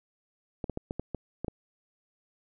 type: clicks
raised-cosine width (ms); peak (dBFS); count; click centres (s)
2; -19; 8; 0.642 / 0.697 / 0.774 / 0.909 / 0.996 / 1.147 / 1.446 / 1.482
effects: none